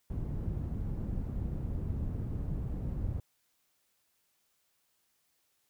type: low-pass noise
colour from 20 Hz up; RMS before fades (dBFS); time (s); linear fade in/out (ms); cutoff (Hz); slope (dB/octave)
white; -35; 0.1-3.2; 2; 120; 12
effects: white hiss -75 dBFS RMS until 5.69 s